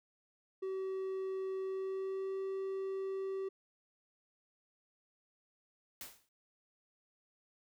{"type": "tone with pitch glide", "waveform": "triangle", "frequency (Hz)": [381.2, 385.6], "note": ["G4", "G4"], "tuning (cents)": [-48, -28], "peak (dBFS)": -34, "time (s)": [0.62, 3.49], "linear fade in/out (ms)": 10, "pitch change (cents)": 20, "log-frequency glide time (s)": [1.6, 2.39]}
{"type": "noise with exponential decay", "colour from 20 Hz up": "white", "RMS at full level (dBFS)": -43, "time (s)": [6.01, 6.29], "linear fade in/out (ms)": 2, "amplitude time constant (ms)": 60}
{"effects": []}